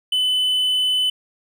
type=tone; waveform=triangle; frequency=3013 Hz; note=F#7; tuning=31 cents sharp; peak=-15 dBFS; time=0.12-1.1 s; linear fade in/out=5 ms; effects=none